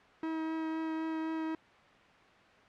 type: tone with vibrato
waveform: 45% pulse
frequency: 320 Hz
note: D#4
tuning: 49 cents sharp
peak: -33 dBFS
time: 0.23-1.55 s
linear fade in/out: 2 ms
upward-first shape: triangle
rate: 3.9 Hz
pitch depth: 11 cents each way
effects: white hiss -58 dBFS RMS until 2.68 s + low-pass 2000 Hz 12 dB/octave